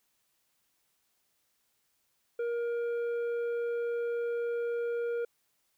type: tone with tanh clipping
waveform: sine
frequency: 471.8 Hz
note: A#4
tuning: 21 cents sharp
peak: -31 dBFS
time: 2.39-5.25 s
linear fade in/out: 5 ms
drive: 7 dB
effects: white hiss -75 dBFS RMS until 5.77 s